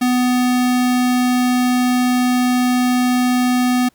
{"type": "tone", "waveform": "square", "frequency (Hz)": 249.2, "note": "B3", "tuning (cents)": 16, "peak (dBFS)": -14, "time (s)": [0.01, 3.89], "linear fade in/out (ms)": 10, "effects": ["pink hiss -58 dBFS RMS until 3.94 s"]}